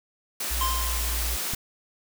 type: high-pass noise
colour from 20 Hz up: white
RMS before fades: -30 dBFS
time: 0.4-1.55 s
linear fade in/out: 5 ms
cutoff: 180 Hz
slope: 12 dB/octave
type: tone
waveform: sine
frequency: 58.27 Hz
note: A#1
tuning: in tune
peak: -27 dBFS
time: 0.5-1.37 s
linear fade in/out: 20 ms
type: tone with exponential decay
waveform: square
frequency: 1046.5 Hz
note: C6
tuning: in tune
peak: -24 dBFS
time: 0.61-1.4 s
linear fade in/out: 2 ms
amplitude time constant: 170 ms
type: click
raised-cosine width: 5 ms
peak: -21 dBFS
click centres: 1.536 s
effects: none